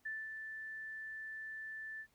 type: tone with ADSR envelope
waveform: sine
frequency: 1760 Hz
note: A6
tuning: in tune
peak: -38 dBFS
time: 0.05-2.07 s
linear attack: 10 ms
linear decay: 220 ms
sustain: -5 dB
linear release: 68 ms
effects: pink hiss -74 dBFS RMS until 2.14 s